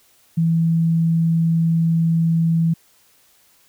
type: tone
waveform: sine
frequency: 164.81 Hz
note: E3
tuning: in tune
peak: -14 dBFS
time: 0.37-2.74 s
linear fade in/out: 10 ms
effects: white hiss -56 dBFS RMS until 3.68 s